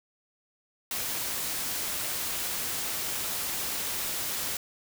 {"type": "noise", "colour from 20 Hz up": "white", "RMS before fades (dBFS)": -32, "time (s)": [0.91, 4.57], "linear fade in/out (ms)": 2, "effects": []}